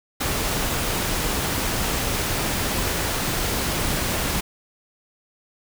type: noise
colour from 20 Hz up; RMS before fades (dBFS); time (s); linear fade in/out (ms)
pink; -24; 0.2-4.41; 10
effects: none